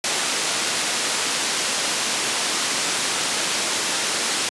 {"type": "low-pass noise", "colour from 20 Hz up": "white", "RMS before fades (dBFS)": -23, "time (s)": [0.04, 4.49], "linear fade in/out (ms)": 2, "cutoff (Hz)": 7500, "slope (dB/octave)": 12, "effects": ["high-pass 200 Hz 12 dB/octave", "resampled to 24000 Hz"]}